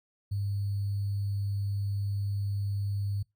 sine tone with sample-and-hold, 100.2 Hz, G2, 38 cents sharp, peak -28 dBFS, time 0.31-3.23 s, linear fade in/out 10 ms, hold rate 4410 Hz, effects noise-tail reverb RT60 0.2 s tail -25 dB re dry

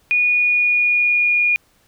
sine tone with pitch glide, 2455 to 2435 Hz, D#7 to D#7, -24 to -38 cents, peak -13 dBFS, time 0.11-1.56 s, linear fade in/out 0 ms, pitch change -14 cents, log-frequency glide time 0.29-1.34 s, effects pink hiss -58 dBFS RMS until 1.87 s

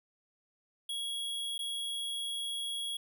square tone with dropouts, 3322 Hz, G#7, in tune, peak -35 dBFS, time 0.89-2.97 s, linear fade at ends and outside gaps 5 ms, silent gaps 1.58-1.59 s, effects none

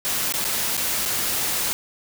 white noise with dropouts, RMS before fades -24 dBFS, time 0.05-1.73 s, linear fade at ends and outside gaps 0 ms, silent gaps 0.323-0.339 / 0.443-0.45 / 0.768-0.776 / 1.053-1.059 s, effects none

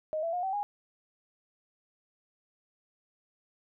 sine tone with pitch steps, 622.3 / 667 / 714.8 / 766.1 / 821.1 Hz, D#5 / E5 / F5 / G5 / G#5, 0 / +20 / +40 / -40 / -20 cents, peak -29 dBFS, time 0.13-0.63 s, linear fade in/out 0 ms, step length 100 ms, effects none

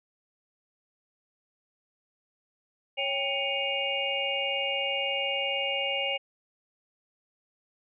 sine tone cluster, 552 / 793 / 2241 / 2474 / 2828 Hz, C#5 / G5 / C#7 / D#7 / F7, -7 / +20 / +18 / -10 / +21 cents, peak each -33 / -37 / -34 / -36 / -30 dBFS, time 2.97-6.18 s, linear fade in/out 20 ms, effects none

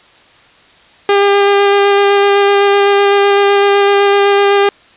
sawtooth tone with vibrato, 401.6 Hz, G4, 42 cents sharp, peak -3 dBFS, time 1.09-4.69 s, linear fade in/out 2 ms, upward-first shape square, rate 7.9 Hz, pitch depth 8 cents each way, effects white hiss -44 dBFS RMS until 4.96 s + resampled to 8000 Hz

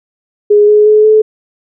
sine tone with pitch steps, 415.3 / 420.9 / 426.5 / 432.2 Hz, G#4 / G#4 / G#4 / A4, 0 / +23 / +46 / -31 cents, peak -3 dBFS, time 0.5-1.22 s, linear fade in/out 10 ms, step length 180 ms, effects none

